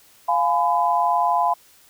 sine chord, F diminished, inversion none, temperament just, 698.5 / 838.1 / 1005.8 Hz, F5 / Ab5 / Cb6, 0 / +16 / +31 cents, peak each -21 / -22 / -20 dBFS, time 0.28-1.54 s, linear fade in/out 10 ms, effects white hiss -53 dBFS RMS until 1.89 s

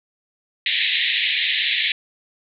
white band-pass noise, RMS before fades -21 dBFS, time 0.66-1.92 s, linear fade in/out 2 ms, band 1800 to 3900 Hz, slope 96 dB/octave, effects none

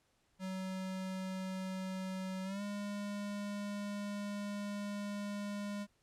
square tone with pitch glide, 188.2 to 204.1 Hz, F#3 to G#3, +30 to -30 cents, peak -39 dBFS, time 0.39-5.87 s, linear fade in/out 50 ms, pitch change +140 cents, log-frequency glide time 2.44-2.62 s, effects pink hiss -75 dBFS RMS until 6.02 s + low-pass 10000 Hz 12 dB/octave

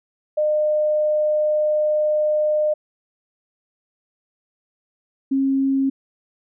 sine tone pair in turn, 607 / 270.4 Hz, D#5 / C#4, -43 / -43 cents, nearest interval octave + major second, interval 1400 cents, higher first, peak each -16 dBFS, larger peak neither, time 0.37-2.74 / 5.31-5.9 s, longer first, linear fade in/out 10 ms, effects none

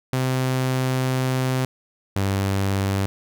sawtooth tone pair in turn, 129.6 / 97.91 Hz, C3 / G2, -16 / -2 cents, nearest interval perfect fourth, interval 486 cents, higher first, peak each -16 dBFS, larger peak neither, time 0.13-1.65 / 2.16-3.06 s, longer first, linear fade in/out 0 ms, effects none

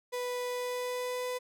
35% pulse tone with pitch glide, 493.9 to 499.6 Hz, B4 to B4, 0 to +20 cents, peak -31 dBFS, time 0.12-1.39 s, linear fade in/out 20 ms, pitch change +20 cents, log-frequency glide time 0.49-1.26 s, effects none

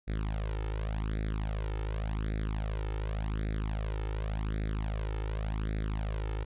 sawtooth tone with flanger, 53.1 Hz, G#1, 39 cents sharp, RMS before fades -33 dBFS, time 0.07-6.45 s, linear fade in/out 20 ms, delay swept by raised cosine 0.49 to 2.29 ms, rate 0.88 Hz, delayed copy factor +0.85, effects resampled to 8000 Hz

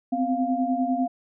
sine tone cluster, 252.7 / 262.7 / 699 Hz, B3 / C4 / F5, +40 / +7 / +1 cents, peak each -26 dBFS, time 0.12-1.08 s, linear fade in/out 10 ms, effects none

